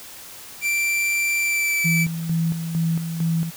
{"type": "tone with pitch glide", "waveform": "45% pulse", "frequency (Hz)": [2349, 2315], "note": ["D7", "D7"], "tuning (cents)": [0, -25], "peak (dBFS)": -19, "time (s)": [0.61, 2.07], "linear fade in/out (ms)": 50, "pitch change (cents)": -25, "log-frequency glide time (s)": [1.39, 1.82]}
{"type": "tone with tremolo", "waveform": "sine", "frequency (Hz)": 164.81, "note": "E3", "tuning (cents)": 0, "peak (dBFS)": -18, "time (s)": [1.84, 3.51], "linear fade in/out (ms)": 20, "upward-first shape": "square", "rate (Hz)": 2.2, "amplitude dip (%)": 55}
{"effects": ["white hiss -40 dBFS RMS until 3.56 s"]}